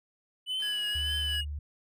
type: tone with vibrato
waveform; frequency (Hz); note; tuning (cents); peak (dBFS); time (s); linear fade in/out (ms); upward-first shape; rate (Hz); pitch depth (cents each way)
triangle; 2976; F#7; +9; -28; 0.46-1.45; 50; triangle; 1.8; 65
type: click train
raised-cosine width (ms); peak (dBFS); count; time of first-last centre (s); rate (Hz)
0.2; -38; 159; 0.6-1.36; 208
type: tone with tremolo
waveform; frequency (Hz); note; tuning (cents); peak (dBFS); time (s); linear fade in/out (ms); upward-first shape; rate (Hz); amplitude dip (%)
square; 1670; G#6; +9; -37; 0.62-1.41; 5; sine; 4.4; 50
type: tone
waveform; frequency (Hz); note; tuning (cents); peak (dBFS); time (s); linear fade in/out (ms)
sine; 73.42; D2; 0; -33; 0.95-1.59; 5
effects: none